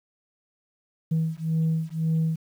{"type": "beating tone pair", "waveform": "sine", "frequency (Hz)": [160, 161.9], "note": ["D#3", "E3"], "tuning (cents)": [49, -31], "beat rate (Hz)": 1.9, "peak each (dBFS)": -24, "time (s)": [1.11, 2.36], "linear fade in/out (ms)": 10, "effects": ["tanh soft clip ceiling -18 dBFS", "9-bit"]}